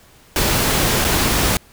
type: noise with dropouts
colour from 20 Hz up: pink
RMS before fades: -17 dBFS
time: 0.36-1.57 s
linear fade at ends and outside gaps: 1 ms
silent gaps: 1.044-1.048 s
effects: pink hiss -49 dBFS RMS until 1.72 s